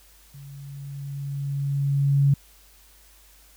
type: tone with level ramp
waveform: sine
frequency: 140 Hz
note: C#3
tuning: 18 cents sharp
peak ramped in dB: -40 to -14 dBFS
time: 0.34-2.34 s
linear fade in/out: 5 ms
effects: added 50 Hz sine -55 dBFS peak until 3.56 s + white hiss -55 dBFS RMS until 3.56 s